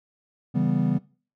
triangle chord, C# half-diminished seventh, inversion none, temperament equal, 138.59 / 164.81 / 196 / 246.9 Hz, C#3 / E3 / G3 / B3, 0 / 0 / 0 / 0 cents, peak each -24 dBFS, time 0.54-0.99 s, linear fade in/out 20 ms, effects noise-tail reverb RT60 0.4 s tail -21 dB re dry

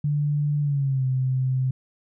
sine tone with pitch glide, 146.83 to 130.06 Hz, D3 to C3, 0 to -10 cents, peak -20 dBFS, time 0.04-1.71 s, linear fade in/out 5 ms, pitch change -210 cents, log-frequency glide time 0.61-1.05 s, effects none

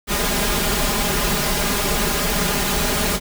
pink noise with comb filter, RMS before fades -20 dBFS, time 0.07-3.2 s, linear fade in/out 50 ms, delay 4.9 ms, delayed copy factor +1, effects none

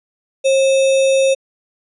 sine tone with sample-and-hold, 537 Hz, C5, 45 cents sharp, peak -10 dBFS, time 0.44-1.35 s, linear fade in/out 20 ms, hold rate 3150 Hz, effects resampled to 24000 Hz

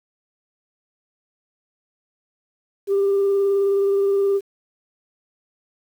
sine tone with vibrato, 396.4 Hz, G4, 19 cents sharp, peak -14 dBFS, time 2.87-4.41 s, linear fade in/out 50 ms, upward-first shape sine, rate 19 Hz, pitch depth 16 cents each way, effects tanh soft clip ceiling -13 dBFS + 8-bit

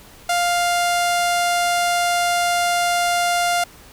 sawtooth tone with low-pass filter, 700 Hz, F5, 4 cents sharp, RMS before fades -19 dBFS, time 0.29-3.64 s, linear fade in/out 5 ms, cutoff 11000 Hz, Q 1.2, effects pink hiss -45 dBFS RMS until 3.92 s

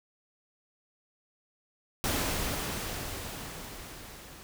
pink noise with level ramp, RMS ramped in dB -29 to -49 dBFS, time 2.04-4.43 s, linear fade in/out 0 ms, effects none

